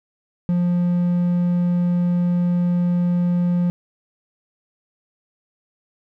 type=tone; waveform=triangle; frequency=175.9 Hz; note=F3; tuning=13 cents sharp; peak=-14 dBFS; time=0.49-3.7 s; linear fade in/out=0 ms; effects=none

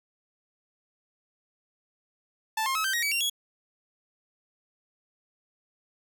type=tone with pitch steps; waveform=sawtooth; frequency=880 / 1064.8 / 1288.4 / 1559 / 1886.3 / 2282 / 2762 / 3342 Hz; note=A5 / C6 / E6 / G6 / A#6 / C#7 / F7 / G#7; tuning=0 / +30 / -40 / -10 / +20 / +50 / -20 / +10 cents; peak=-22 dBFS; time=2.57-3.298 s; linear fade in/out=5 ms; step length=91 ms; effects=none

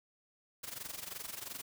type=noise with amplitude modulation; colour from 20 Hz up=white; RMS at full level=-41 dBFS; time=0.63-1.62 s; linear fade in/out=10 ms; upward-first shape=sine; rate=22.9 Hz; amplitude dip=80%; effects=none

